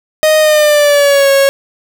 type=tone with pitch glide; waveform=45% pulse; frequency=621 to 550.1 Hz; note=D#5 to C#5; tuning=-3 to -13 cents; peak=-6 dBFS; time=0.23-1.49 s; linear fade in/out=0 ms; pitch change=-210 cents; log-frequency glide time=0.39-1.3 s; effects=none